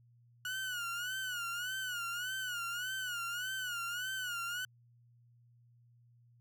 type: tone with vibrato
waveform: 30% pulse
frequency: 1459 Hz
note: F#6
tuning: 25 cents flat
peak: -34 dBFS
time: 0.45-4.65 s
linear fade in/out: 2 ms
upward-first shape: sine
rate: 1.7 Hz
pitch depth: 100 cents each way
effects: added 119 Hz sine -62 dBFS peak until 6.4 s